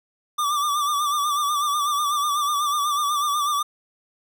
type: tone with vibrato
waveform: square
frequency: 1174.7 Hz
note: D6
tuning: in tune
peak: -21 dBFS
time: 0.38-3.63 s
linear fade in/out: 10 ms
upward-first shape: sine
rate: 8.1 Hz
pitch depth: 60 cents each way
effects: none